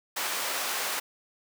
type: high-pass noise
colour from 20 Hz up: pink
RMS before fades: -31 dBFS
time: 0.16-1 s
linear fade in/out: 10 ms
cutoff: 720 Hz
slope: 12 dB/octave
effects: none